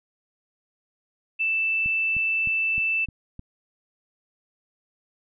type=tone; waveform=sine; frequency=2649 Hz; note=E7; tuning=8 cents sharp; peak=-21 dBFS; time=1.39-3.06 s; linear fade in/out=20 ms
type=click train; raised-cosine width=5 ms; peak=-26 dBFS; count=6; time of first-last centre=1.86-3.394 s; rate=3.26 Hz
effects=none